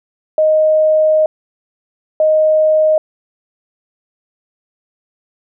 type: tone bursts at uneven times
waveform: sine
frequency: 622.3 Hz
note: D#5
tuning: in tune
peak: -8 dBFS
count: 2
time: 0.38-1.26 / 2.2-2.98 s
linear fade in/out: 2 ms
effects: none